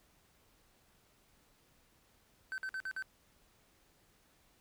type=tone bursts; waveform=triangle; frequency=1536 Hz; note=G6; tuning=36 cents flat; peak=-35 dBFS; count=5; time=2.52-3.024 s; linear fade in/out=0 ms; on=60 ms; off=51 ms; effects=pink hiss -69 dBFS RMS until 4.6 s